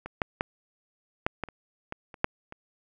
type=clicks; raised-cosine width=0.5 ms; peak=-22 / -10 / -11 / -9 / -15 / -29 / -19 / -29 / -6 / -26 dBFS; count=10; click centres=0.06 / 0.218 / 0.409 / 1.265 / 1.437 / 1.487 / 1.924 / 2.142 / 2.244 / 2.524 s; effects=none